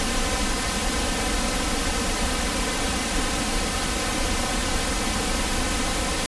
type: noise with comb filter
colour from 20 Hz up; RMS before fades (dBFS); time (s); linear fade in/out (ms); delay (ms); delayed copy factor
pink; -24; 0-6.26; 0; 3.9; +0.75
effects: resampled to 24000 Hz